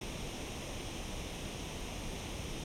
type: noise with comb filter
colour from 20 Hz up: pink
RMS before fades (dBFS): -41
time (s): 0.01-2.64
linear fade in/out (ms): 5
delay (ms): 0.33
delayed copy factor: +0.55
effects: low-pass 8000 Hz 12 dB/octave